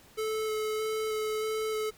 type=tone with vibrato; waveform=square; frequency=433.8 Hz; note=A4; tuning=25 cents flat; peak=-30 dBFS; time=0.17-1.91 s; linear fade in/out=20 ms; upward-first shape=square; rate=1.6 Hz; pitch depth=9 cents each way; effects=pink hiss -57 dBFS RMS until 1.97 s